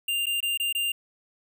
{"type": "tone with dropouts", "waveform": "square", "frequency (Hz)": 2794, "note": "F7", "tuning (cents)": 0, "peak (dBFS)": -25, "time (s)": [0.08, 0.92], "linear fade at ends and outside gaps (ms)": 5, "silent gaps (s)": [[0.258, 0.266], [0.405, 0.427], [0.575, 0.598], [0.727, 0.749]], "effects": []}